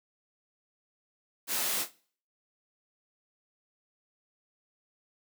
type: noise with echo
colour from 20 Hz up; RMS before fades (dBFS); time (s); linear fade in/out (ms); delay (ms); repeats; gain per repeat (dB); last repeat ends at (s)
white; -31; 1.47-1.86; 50; 27; 3; -10; 1.941
effects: noise-tail reverb RT60 0.5 s tail -22 dB re dry + high-pass 200 Hz 12 dB/octave